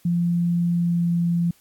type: tone with pitch glide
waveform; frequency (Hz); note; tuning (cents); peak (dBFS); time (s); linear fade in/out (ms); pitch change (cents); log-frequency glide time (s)
sine; 172.5 to 171.31; F3 to F3; -21 to -33; -18; 0.05-1.51; 5; -12; 0.73-1.11
effects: white hiss -58 dBFS RMS until 1.6 s + AAC 64 kbps